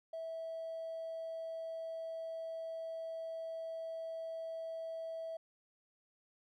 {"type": "tone with hard clipping", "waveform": "triangle", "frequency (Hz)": 653, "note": "E5", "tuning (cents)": -17, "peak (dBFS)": -40, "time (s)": [0.13, 5.37], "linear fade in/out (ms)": 5, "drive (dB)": 3, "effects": []}